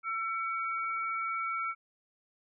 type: tone pair together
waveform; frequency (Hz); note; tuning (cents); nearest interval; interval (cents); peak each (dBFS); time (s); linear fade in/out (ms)
sine; 1342 / 2257; E6 / C#7; +31 / +31; major sixth; 900; -32 / -37; 0.03-1.75; 50
effects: none